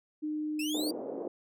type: tone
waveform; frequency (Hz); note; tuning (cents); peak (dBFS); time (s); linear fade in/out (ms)
sine; 304.5; D#4; -37; -31; 0.22-0.92; 20
type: exponential sweep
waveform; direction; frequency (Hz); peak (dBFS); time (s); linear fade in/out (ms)
sawtooth; up; 2549 to 4779; -32; 0.59-0.91; 5
type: band-pass noise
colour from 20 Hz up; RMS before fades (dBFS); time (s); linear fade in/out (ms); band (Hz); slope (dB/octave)
pink; -38; 0.74-1.28; 5; 310 to 580; 24
effects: none